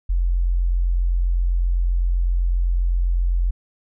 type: tone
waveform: sine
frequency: 43.88 Hz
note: F1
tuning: 9 cents sharp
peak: -16 dBFS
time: 0.09-3.51 s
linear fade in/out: 10 ms
effects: none